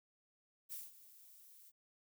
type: noise with ADSR envelope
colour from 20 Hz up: violet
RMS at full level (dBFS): -45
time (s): 0.69-1.72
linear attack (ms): 36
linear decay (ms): 180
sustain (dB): -16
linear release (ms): 35
effects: none